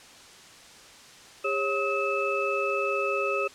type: tone cluster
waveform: sine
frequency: 403.3 / 548 / 1275 / 2618 Hz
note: G4 / C#5 / D#6 / E7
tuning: +49 / -20 / +42 / -13 cents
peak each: -30 dBFS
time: 1.44-3.48 s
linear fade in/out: 10 ms
effects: white hiss -49 dBFS RMS until 3.54 s + low-pass 7000 Hz 12 dB/octave